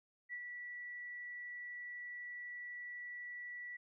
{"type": "tone with ADSR envelope", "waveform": "sine", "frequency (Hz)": 1952, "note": "B6", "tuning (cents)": -21, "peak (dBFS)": -40, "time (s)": [0.29, 3.77], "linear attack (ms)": 41, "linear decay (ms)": 59, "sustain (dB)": -4, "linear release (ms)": 10, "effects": []}